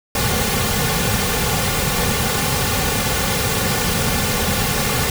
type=noise with comb filter; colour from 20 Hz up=pink; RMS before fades=-19 dBFS; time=0.15-5.1 s; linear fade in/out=2 ms; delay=3.1 ms; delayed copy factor=-0.7; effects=none